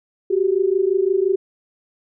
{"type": "tone pair together", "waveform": "sine", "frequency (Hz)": [370, 395.8], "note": ["F#4", "G4"], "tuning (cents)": [0, 17], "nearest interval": "minor second", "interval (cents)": 117, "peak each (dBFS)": -18, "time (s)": [0.3, 1.36], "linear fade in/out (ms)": 10, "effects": []}